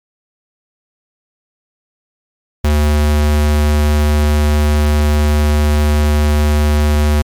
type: tone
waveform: square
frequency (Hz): 74.6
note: D2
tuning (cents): +28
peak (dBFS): -10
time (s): 2.64-7.22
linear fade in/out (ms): 5
effects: MP3 96 kbps